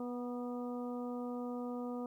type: harmonic tone with a mistuned harmonic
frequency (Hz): 244.9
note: B3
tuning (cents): -14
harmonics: 1 / 2 / 3 / 4 / 5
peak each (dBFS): -39 / -43 / -49 / -53 / -52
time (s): 0-2.06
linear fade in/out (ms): 2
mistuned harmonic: 4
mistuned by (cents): -19
effects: 12-bit